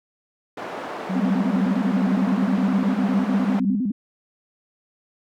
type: band-pass noise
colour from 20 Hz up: white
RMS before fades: -32 dBFS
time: 0.57-3.6 s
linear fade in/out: 5 ms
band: 290 to 940 Hz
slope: 12 dB/octave
type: tone with pitch glide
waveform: sine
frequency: 186.9 to 194.39 Hz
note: F#3 to G3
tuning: +18 to -14 cents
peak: -22 dBFS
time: 1.09-3.76 s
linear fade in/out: 10 ms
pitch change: +68 cents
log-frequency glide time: 1.64-3.38 s
type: tone with vibrato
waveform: sine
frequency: 227.6 Hz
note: A#3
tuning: 41 cents flat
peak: -20 dBFS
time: 1.15-3.92 s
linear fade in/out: 10 ms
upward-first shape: square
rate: 9.8 Hz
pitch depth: 210 cents each way
effects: none